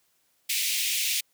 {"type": "high-pass noise", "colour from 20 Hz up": "pink", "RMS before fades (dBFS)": -27, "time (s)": [0.49, 1.21], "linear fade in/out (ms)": 10, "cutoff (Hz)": 2200, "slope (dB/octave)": 48, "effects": ["white hiss -69 dBFS RMS until 1.33 s", "high-pass 60 Hz 12 dB/octave"]}